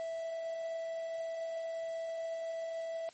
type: tone with quantisation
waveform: triangle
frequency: 658 Hz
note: E5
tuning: 3 cents flat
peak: -34 dBFS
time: 0-3.09 s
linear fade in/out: 0 ms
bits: 9
effects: white hiss -60 dBFS RMS until 3.13 s + MP3 32 kbps